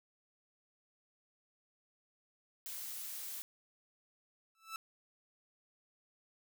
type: noise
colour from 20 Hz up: blue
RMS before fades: -44 dBFS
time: 2.66-3.42 s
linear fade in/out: 0 ms
type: tone with exponential growth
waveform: sawtooth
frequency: 1318.5 Hz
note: E6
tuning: in tune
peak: -34 dBFS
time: 4.55-4.76 s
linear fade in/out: 1 ms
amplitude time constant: 44 ms
effects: none